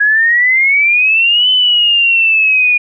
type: exponential two-way sweep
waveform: sine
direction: up then down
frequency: 1656 to 3040 to 2438 Hz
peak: -7 dBFS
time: 0-2.78 s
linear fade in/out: 10 ms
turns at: 1.5 s
effects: none